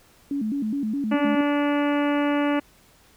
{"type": "tone with vibrato", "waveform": "sine", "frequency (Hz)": 246.9, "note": "B3", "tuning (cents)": 0, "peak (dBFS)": -23, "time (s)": [0.31, 1.41], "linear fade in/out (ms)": 2, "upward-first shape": "square", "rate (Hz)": 4.8, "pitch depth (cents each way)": 230}
{"type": "harmonic tone", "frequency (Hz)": 289.8, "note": "D4", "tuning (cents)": -23, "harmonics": [1, 2, 3, 4, 5, 6, 7, 8, 9, 10], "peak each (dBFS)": [-21, -27, -31, -33, -35, -37, -38, -39, -40, -41], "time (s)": [1.11, 2.6], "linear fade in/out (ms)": 10}
{"effects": ["pink hiss -56 dBFS RMS until 3.16 s"]}